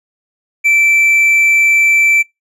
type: tone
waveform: triangle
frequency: 2331 Hz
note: D7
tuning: 14 cents flat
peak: -6 dBFS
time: 0.64-2.23 s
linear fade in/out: 20 ms
effects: noise-tail reverb RT60 0.2 s tail -26 dB re dry + resampled to 32000 Hz